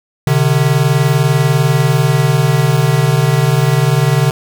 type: tone pair together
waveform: square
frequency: 130 / 150.2 Hz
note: C3 / D3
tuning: -11 / +39 cents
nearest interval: minor third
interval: 250 cents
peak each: -13 dBFS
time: 0.27-4.31 s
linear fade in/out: 2 ms
effects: none